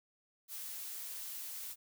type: noise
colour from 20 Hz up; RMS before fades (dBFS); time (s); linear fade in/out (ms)
blue; -44; 0.48-1.76; 50
effects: none